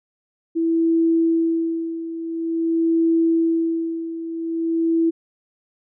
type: tone with tremolo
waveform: sine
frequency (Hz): 329.6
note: E4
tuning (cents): 0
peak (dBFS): -14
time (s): 0.55-5.11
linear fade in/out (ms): 20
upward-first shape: sine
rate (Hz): 0.48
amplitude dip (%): 75
effects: none